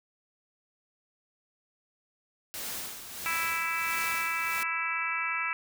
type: noise with tremolo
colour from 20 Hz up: white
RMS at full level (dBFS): -36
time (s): 2.54-4.63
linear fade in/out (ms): 0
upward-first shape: sine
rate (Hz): 1.5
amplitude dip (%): 60
type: harmonic tone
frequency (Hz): 330.6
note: E4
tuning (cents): +5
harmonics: 3 / 4 / 5 / 6 / 7 / 8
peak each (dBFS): -39 / -34 / -38 / -37 / -33 / -36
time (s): 3.26-5.53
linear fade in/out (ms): 0
effects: none